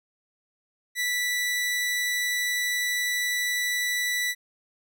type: tone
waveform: sawtooth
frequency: 1968 Hz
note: B6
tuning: 7 cents flat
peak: -21 dBFS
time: 0.95-4.35 s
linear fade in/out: 50 ms
effects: none